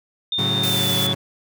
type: tone with pitch glide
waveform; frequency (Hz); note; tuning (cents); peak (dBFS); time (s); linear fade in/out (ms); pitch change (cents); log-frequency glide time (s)
sine; 3627 to 3453; A#7 to A7; -48 to -33; -20; 0.32-1.13; 2; -85; 0.63-0.97
type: chord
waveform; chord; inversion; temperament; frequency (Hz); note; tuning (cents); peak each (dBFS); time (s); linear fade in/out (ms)
sawtooth; F# minor; first; equal with one note detuned; 108.36 / 138.59 / 185; A2 / C#3 / F#3; -26 / 0 / 0; -23; 0.38-1.15; 10
type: high-pass noise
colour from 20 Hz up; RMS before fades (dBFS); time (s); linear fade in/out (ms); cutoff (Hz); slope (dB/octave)
white; -27; 0.63-1.07; 5; 1200; 96
effects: none